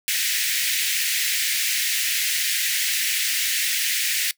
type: high-pass noise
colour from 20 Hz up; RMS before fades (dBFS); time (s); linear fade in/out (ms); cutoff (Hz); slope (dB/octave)
pink; -23; 0.08-4.31; 0; 1800; 48
effects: noise-tail reverb RT60 0.1 s tail -20 dB re dry